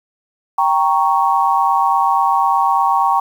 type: chord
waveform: sine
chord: G diminished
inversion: none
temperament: equal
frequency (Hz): 784 / 932.3 / 1108.7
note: G5 / Bb5 / Db6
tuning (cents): 0 / 0 / 0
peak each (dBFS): -16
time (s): 0.58-3.2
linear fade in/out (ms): 5
effects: 7-bit